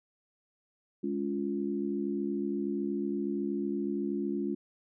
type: chord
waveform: sine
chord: Db major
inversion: second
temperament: equal with one note detuned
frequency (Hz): 207.7 / 280.9 / 349.2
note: Ab3 / Db4 / F4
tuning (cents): 0 / +23 / 0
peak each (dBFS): -34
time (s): 1.03-4.55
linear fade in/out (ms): 10
effects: none